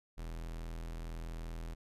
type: tone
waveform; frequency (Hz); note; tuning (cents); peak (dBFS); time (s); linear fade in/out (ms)
45% pulse; 41.2; E1; 0; -40; 0.17-1.75; 20
effects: resampled to 32000 Hz